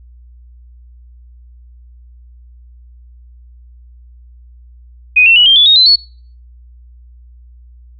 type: tone with pitch steps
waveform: sine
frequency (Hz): 2495 / 2705 / 2933 / 3180 / 3448 / 3738 / 4053 / 4395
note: D#7 / E7 / F#7 / G7 / A7 / A#7 / B7 / C#8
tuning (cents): +4 / +44 / -16 / +24 / -36 / +4 / +44 / -16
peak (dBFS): -4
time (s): 5.16-5.96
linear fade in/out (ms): 10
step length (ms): 100
effects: noise-tail reverb RT60 0.5 s tail -25 dB re dry + added 60 Hz sine -37 dBFS peak until 7.99 s

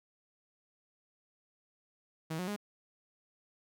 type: tone with pitch steps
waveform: sawtooth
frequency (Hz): 160 / 181.68 / 206.3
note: D#3 / F#3 / G#3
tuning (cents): +49 / -31 / -11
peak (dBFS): -31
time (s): 2.3-2.564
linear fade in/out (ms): 10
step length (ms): 88
effects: none

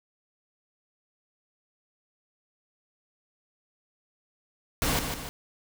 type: noise with echo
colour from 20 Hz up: pink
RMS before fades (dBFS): -26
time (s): 4.82-4.99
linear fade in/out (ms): 0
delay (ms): 150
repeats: 2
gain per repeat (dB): -6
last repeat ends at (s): 5.29
effects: none

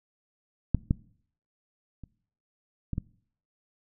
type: clicks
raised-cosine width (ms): 5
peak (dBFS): -9 / -10 / -30 / -19 / -17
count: 5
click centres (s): 0.747 / 0.909 / 2.037 / 2.933 / 2.981
effects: noise-tail reverb RT60 0.6 s tail -22 dB re dry

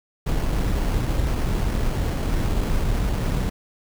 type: noise with sample-and-hold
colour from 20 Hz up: brown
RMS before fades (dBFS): -22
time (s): 0.26-3.5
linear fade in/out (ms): 10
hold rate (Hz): 3675
effects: none

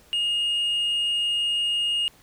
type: tone with tanh clipping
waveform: sine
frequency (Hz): 2851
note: F7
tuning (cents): +35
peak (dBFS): -22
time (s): 0.13-2.08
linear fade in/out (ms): 0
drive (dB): 1
effects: pink hiss -55 dBFS RMS until 2.22 s

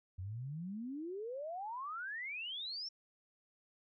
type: exponential sweep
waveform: sine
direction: up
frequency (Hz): 87.31 to 5560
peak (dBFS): -40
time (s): 0.18-2.89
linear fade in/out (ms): 10
effects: none

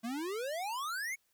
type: exponential sweep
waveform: square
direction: up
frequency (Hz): 220 to 2261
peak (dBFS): -36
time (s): 0.03-1.16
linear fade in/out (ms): 20
effects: white hiss -75 dBFS RMS until 1.33 s

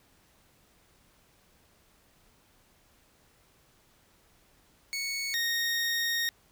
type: tone pair in turn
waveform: 20% pulse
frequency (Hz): 2217 / 1859.5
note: C#7 / A#6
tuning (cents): 0 / -5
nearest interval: minor third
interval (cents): 305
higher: first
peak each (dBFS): -26 / -22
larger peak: second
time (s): 4.93-5.34 / 5.34-6.29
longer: second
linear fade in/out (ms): 0
effects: pink hiss -64 dBFS RMS until 6.51 s

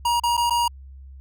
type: tone with dropouts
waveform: square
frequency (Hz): 950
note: A#5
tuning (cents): +33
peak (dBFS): -19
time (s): 0.05-0.68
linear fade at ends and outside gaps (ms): 5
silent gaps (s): 0.199-0.235 / 0.369-0.376 / 0.498-0.506
effects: added 67 Hz sine -39 dBFS peak until 1.2 s

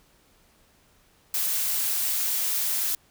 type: noise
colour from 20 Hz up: blue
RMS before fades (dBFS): -26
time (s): 1.34-2.95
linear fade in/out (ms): 2
effects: pink hiss -61 dBFS RMS until 3.1 s

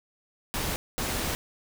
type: noise bursts at uneven times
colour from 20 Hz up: pink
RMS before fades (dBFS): -30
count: 2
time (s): 0.54-0.76 / 0.98-1.35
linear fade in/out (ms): 0
effects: none

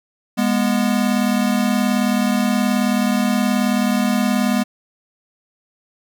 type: tone pair together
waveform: square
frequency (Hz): 205.3 / 244.1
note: G#3 / B3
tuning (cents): -20 / -20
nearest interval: minor third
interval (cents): 300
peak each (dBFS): -19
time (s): 0.37-4.64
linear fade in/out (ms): 20
effects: 9-bit

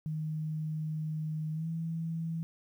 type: tone with pitch glide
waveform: sine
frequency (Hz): 155.56 to 163.96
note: D#3 to E3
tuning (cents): 0 to -9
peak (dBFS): -32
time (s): 0.06-2.43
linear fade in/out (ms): 0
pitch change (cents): +91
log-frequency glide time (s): 1.53-1.68
effects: 11-bit

